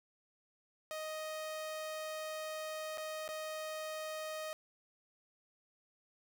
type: tone with dropouts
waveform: sawtooth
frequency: 624 Hz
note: D#5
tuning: 5 cents sharp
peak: -36 dBFS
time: 0.91-4.53 s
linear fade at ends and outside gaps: 0 ms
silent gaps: 2.974-2.981 / 3.278-3.289 s
effects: none